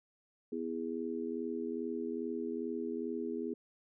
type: harmonic tone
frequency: 82.41 Hz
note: E2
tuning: in tune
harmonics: 3 / 4 / 5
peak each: -39 / -40 / -39 dBFS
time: 0.52-3.54 s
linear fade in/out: 5 ms
effects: none